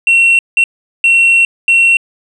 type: tone bursts at uneven times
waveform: sine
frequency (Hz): 2723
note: F7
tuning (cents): -44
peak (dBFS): -3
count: 4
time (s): 0.07-0.39 / 0.57-0.64 / 1.04-1.45 / 1.68-1.97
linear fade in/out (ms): 2
effects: tanh soft clip ceiling -4 dBFS